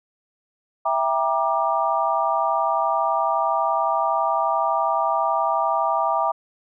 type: chord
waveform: sine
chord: E half-diminished seventh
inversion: none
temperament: just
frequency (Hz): 659.3 / 791.1 / 949.3 / 1186.7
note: E5 / G5 / Bb5 / D6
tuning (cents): 0 / +16 / +31 / +18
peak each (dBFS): -24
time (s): 0.85-6.32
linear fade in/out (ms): 10
effects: none